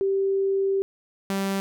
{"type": "tone pair in turn", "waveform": ["sine", "sawtooth"], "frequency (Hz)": [390, 195.37], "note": ["G4", "G3"], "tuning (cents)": [-9, -6], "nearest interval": "octave", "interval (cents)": 1197, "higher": "first", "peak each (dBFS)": -20, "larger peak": "neither", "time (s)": [[0.01, 0.82], [1.3, 1.6]], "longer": "first", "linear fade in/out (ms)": 0, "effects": []}